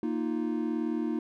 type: chord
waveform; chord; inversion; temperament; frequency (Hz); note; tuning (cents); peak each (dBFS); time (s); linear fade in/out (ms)
triangle; Bb suspended fourth; none; equal; 233.1 / 311.1 / 349.2; Bb3 / Eb4 / F4; 0 / 0 / 0; -30 / -29 / -33; 0.03-1.19; 2
effects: none